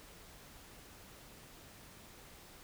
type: silence
effects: pink hiss -56 dBFS RMS until 2.63 s